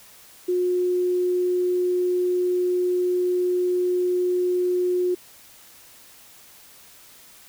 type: tone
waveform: sine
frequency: 360 Hz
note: F#4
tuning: 47 cents flat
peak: -19 dBFS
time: 0.48-5.15 s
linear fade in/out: 10 ms
effects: white hiss -49 dBFS RMS until 7.48 s